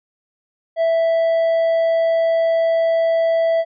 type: tone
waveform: triangle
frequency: 659.3 Hz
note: E5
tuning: in tune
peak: -12 dBFS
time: 0.76-3.65 s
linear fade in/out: 50 ms
effects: resampled to 11025 Hz